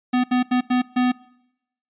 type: tone bursts at uneven times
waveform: square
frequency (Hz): 250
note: B3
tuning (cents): +21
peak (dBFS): -17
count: 5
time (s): 0.13-0.24 / 0.31-0.43 / 0.51-0.61 / 0.7-0.82 / 0.96-1.12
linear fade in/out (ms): 10
effects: noise-tail reverb RT60 0.8 s tail -22 dB re dry + resampled to 8000 Hz